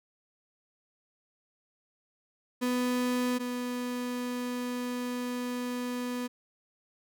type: tone pair in turn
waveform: 35% pulse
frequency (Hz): 248.4 / 246.7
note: B3 / B3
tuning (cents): +10 / -2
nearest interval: unison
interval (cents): 12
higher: first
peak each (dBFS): -25 / -30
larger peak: first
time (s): 2.61-3.39 / 3.39-6.28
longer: second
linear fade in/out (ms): 20
effects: none